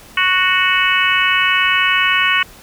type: harmonic tone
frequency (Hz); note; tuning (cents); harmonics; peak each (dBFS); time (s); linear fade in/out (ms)
370; F#4; 0; 3 / 4 / 5 / 6 / 7 / 8; -19 / -19 / -19 / -19 / -19 / -19; 0.17-2.43; 5
effects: pink hiss -41 dBFS RMS until 2.62 s

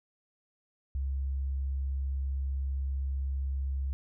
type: tone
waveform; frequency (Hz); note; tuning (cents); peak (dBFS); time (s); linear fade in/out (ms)
sine; 67.7; C#2; -40; -29; 0.95-3.93; 0
effects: none

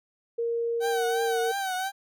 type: tone with pitch glide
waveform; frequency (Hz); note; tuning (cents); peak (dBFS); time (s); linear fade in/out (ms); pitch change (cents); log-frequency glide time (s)
sine; 466.2 to 459.3; A#4 to A#4; 0 to -26; -25; 0.38-1.52; 10; -26; 0.86-1.39
type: tone with vibrato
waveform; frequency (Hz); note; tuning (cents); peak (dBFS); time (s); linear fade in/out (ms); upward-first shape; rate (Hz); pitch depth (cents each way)
30% pulse; 763; G5; -47; -25; 0.8-1.92; 50; triangle; 2.9; 80
effects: none

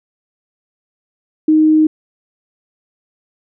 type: tone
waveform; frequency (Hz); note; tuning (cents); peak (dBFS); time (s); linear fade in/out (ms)
sine; 311.1; D#4; 0; -7; 1.48-1.87; 5
effects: none

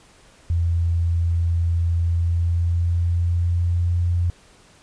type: tone with pitch glide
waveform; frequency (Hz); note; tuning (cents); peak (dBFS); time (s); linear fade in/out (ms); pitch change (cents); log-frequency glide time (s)
sine; 84.7 to 87.13; E2 to F2; +48 to -4; -17; 0.5-4.3; 0; +48; 1.99-3.99
effects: pink hiss -52 dBFS RMS until 4.82 s + resampled to 22050 Hz

